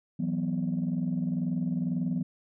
sine chord, E suspended second, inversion none, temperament equal, 164.81 / 185 / 246.9 Hz, E3 / F#3 / B3, 0 / 0 / 0 cents, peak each -30 dBFS, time 0.19-2.23 s, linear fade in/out 10 ms, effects tanh soft clip ceiling -21 dBFS

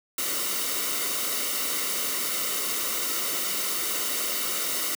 white noise with comb filter, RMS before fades -28 dBFS, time 0.18-4.95 s, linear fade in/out 2 ms, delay 1.2 ms, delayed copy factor -0.6, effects high-pass 200 Hz 12 dB/octave

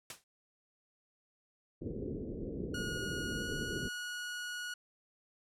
white noise with exponential decay, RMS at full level -39 dBFS, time 0.1-0.24 s, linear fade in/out 2 ms, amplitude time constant 30 ms
white low-pass noise, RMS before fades -40 dBFS, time 1.81-3.89 s, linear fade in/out 10 ms, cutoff 460 Hz, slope 48 dB/octave
sawtooth tone with pitch glide, 1446 to 1455.2 Hz, F#6 to F#6, -40 to -29 cents, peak -35 dBFS, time 2.74-4.74 s, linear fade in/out 5 ms, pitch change +11 cents, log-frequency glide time 3.37-3.43 s
effects low-pass 10000 Hz 12 dB/octave

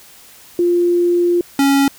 sine / square tone pair in turn, 349.2 / 277.2 Hz, F4 / C#4, 0 / 0 cents, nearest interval major third, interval 400 cents, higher first, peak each -11 dBFS, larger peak neither, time 0.59-1.41 / 1.59-1.88 s, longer first, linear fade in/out 2 ms, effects white hiss -43 dBFS RMS until 1.98 s

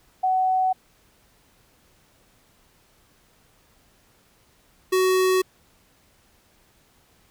sine / square tone pair in turn, 749 / 373 Hz, F#5 / F#4, +21 / +14 cents, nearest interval octave, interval 1207 cents, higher first, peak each -18 dBFS, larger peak neither, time 0.23-0.73 / 4.92-5.42 s, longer neither, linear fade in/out 10 ms, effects pink hiss -60 dBFS RMS until 7.3 s

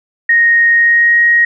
sine tone with pitch glide, 1864.7 to 1882 Hz, A#6 to A#6, 0 to +16 cents, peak -6 dBFS, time 0.29-1.45 s, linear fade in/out 5 ms, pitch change +16 cents, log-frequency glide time 0.73-1.18 s, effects none

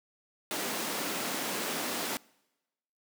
pink high-pass noise, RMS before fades -34 dBFS, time 0.51-2.17 s, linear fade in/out 0 ms, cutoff 210 Hz, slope 24 dB/octave, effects noise-tail reverb RT60 1.0 s tail -25 dB re dry

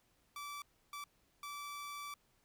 sawtooth tone bursts at uneven times, 1159 Hz, D6, 23 cents flat, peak -40 dBFS, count 3, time 0.36-0.62 / 0.93-1.04 / 1.43-2.14 s, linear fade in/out 2 ms, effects pink hiss -74 dBFS RMS until 2.44 s

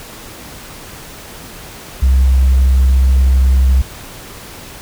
sine tone, 65.41 Hz, C2, in tune, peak -5 dBFS, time 2.02-3.82 s, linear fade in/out 10 ms, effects tanh soft clip ceiling -5 dBFS + pink hiss -33 dBFS RMS until 4.81 s

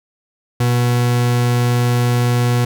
40% pulse tone, 121.6 Hz, B2, 26 cents flat, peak -12 dBFS, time 0.6-2.65 s, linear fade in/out 5 ms, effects none

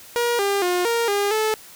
sawtooth tone with pitch steps, 476.3 / 400 / 357.2 / 465.9 / 405.3 / 434.7 Hz, A#4 / G4 / F4 / A#4 / G#4 / A4, +37 / +35 / +39 / -1 / -42 / -21 cents, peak -15 dBFS, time 0.16-1.54 s, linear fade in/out 0 ms, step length 230 ms, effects white hiss -44 dBFS RMS until 1.75 s

